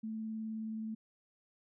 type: tone with vibrato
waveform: sine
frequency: 220 Hz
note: A3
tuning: in tune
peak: -37 dBFS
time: 0.03-0.95 s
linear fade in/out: 10 ms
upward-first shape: triangle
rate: 19 Hz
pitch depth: 15 cents each way
effects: none